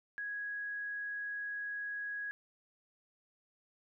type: tone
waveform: sine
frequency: 1661.2 Hz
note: G#6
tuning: in tune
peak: -37 dBFS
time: 0.18-2.31 s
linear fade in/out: 0 ms
effects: none